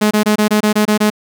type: tone bursts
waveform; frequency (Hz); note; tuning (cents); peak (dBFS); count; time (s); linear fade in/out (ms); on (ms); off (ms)
sawtooth; 211.7; G#3; +33; -6; 9; 0.01-1.102; 10; 100; 24
effects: none